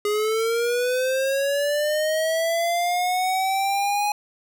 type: linear sweep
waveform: square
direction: up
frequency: 412.1 to 833 Hz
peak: -21 dBFS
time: 0.05-4.12 s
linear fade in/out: 2 ms
effects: none